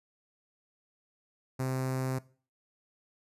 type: tone with notch filter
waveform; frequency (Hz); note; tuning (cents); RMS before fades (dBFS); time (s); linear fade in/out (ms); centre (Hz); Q
sawtooth; 130.6; C3; -3; -32; 1.59-2.19; 10; 3200; 0.92
effects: noise-tail reverb RT60 0.4 s tail -19 dB re dry + resampled to 32000 Hz